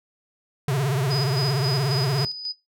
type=tone with vibrato; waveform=square; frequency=136.2 Hz; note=C#3; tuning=30 cents flat; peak=-21 dBFS; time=0.68-2.25 s; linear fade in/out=2 ms; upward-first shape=triangle; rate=17 Hz; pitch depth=190 cents each way
type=tone with tremolo; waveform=sine; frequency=4978 Hz; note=D#8; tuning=in tune; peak=-25 dBFS; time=1.1-2.53 s; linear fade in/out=20 ms; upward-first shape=square; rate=3.7 Hz; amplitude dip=55%
effects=noise-tail reverb RT60 0.2 s tail -20 dB re dry